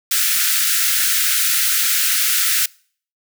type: high-pass noise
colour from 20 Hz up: white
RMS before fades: -17 dBFS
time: 0.11-2.66 s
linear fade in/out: 5 ms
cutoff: 1300 Hz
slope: 96 dB/octave
effects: noise-tail reverb RT60 0.5 s tail -25 dB re dry